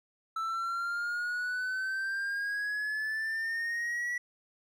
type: exponential sweep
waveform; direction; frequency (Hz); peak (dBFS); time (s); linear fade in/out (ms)
triangle; up; 1318.5 to 1949; -29; 0.36-4.18; 5
effects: none